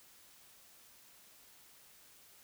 silence, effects white hiss -61 dBFS RMS until 2.43 s

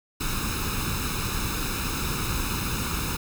pink noise with comb filter, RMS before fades -28 dBFS, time 0.2-3.17 s, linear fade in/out 10 ms, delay 0.77 ms, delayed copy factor +0.75, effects none

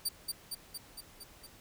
20% pulse tone with echo, 4639 Hz, D8, 22 cents flat, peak -24 dBFS, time 0.05-0.09 s, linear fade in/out 10 ms, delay 230 ms, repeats 6, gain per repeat -3 dB, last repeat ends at 1.47 s, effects pink hiss -57 dBFS RMS until 1.6 s

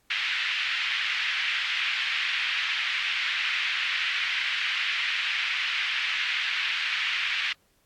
pink band-pass noise, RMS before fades -28 dBFS, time 0.1-7.53 s, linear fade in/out 5 ms, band 1900 to 3200 Hz, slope 24 dB/octave, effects pink hiss -67 dBFS RMS until 7.85 s + AAC 64 kbps

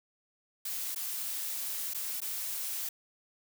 blue noise with dropouts, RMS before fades -36 dBFS, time 0.65-2.89 s, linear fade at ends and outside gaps 5 ms, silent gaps 0.948-0.959 / 1.937-1.945 / 2.204-2.216 s, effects none

